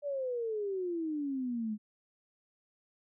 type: exponential sweep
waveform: sine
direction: down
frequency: 589 to 207.7 Hz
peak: -32 dBFS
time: 0.02-1.78 s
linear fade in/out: 50 ms
effects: none